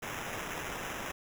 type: noise with sample-and-hold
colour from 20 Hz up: blue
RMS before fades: -39 dBFS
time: 0.02-1.12 s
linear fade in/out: 10 ms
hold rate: 4410 Hz
effects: none